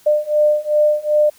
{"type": "beating tone pair", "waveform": "sine", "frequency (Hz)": [599, 601.6], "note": ["D5", "D5"], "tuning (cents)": [34, 42], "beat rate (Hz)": 2.6, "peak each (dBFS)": [-16, -15], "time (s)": [0.06, 1.3], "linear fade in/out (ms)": 10, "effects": ["white hiss -50 dBFS RMS until 1.38 s"]}